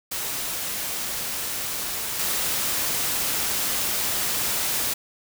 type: noise with level steps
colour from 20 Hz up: white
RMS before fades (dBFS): -29 / -25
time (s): 0.11-4.94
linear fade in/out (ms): 10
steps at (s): 2.19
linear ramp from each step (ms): 5
effects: none